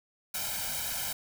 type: noise with comb filter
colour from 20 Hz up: white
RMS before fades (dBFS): -34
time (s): 0.34-1.13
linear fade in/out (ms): 5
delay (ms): 1.3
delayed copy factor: +1
effects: none